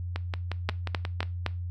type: two click trains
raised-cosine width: 0.3 ms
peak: -16 / -11 dBFS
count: 7 / 4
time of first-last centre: 0.16-1.23 / 0.69-1.463 s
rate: 5.61 / 3.88 Hz
effects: noise-tail reverb RT60 0.3 s tail -20 dB re dry + added 88 Hz sine -31 dBFS peak until 1.7 s